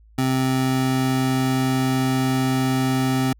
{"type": "tone pair together", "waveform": "square", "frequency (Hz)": [130.81, 261.6], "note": ["C3", "C4"], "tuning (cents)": [0, 0], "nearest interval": "octave", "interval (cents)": 1200, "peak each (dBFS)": [-23, -21], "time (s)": [0.18, 3.33], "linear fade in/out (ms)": 5, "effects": ["added 54 Hz sine -48 dBFS peak until 3.39 s"]}